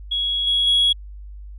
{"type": "tone with level steps", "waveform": "sine", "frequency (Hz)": 3333, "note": "G#7", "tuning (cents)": 5, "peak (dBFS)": [-19, -15, -12], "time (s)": [0.11, 0.93], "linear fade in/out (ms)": 10, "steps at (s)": [0.47, 0.67], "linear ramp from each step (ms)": 2, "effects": ["tanh soft clip ceiling -11 dBFS", "added 50 Hz sine -34 dBFS peak until 1.58 s"]}